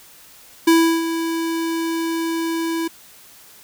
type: tone with ADSR envelope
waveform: square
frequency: 329.6 Hz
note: E4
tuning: in tune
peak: -10 dBFS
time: 0.67-2.88 s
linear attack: 8 ms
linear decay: 340 ms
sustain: -11 dB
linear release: 8 ms
effects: white hiss -46 dBFS RMS until 3.63 s